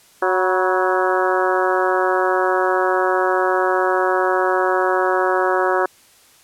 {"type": "harmonic tone with a mistuned harmonic", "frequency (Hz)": 184.9, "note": "F#3", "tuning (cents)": -1, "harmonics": [2, 3, 4, 5, 6, 7, 8, 9], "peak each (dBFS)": [-20, -22, -23, -24, -25, -25, -26, -27], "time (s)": [0.22, 5.86], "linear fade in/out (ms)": 5, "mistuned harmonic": 5, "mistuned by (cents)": 61, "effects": ["white hiss -51 dBFS RMS until 6.43 s", "low-pass 12000 Hz 12 dB/octave"]}